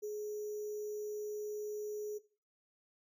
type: tone with sample-and-hold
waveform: sine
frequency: 420.6 Hz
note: G#4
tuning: 22 cents sharp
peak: -37 dBFS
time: 0.02-2.19 s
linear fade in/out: 20 ms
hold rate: 6300 Hz
effects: noise-tail reverb RT60 0.4 s tail -18 dB re dry